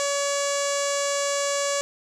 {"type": "tone with low-pass filter", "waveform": "sawtooth", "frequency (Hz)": 566, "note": "C#5", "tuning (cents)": 36, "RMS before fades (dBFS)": -25, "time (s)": [0, 1.81], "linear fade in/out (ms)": 0, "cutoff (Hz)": 7200, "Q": 4.6, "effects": []}